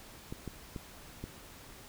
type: clicks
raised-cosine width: 3 ms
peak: -26 dBFS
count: 4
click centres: 0.325 / 0.477 / 0.762 / 1.24 s
effects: pink hiss -52 dBFS RMS until 1.88 s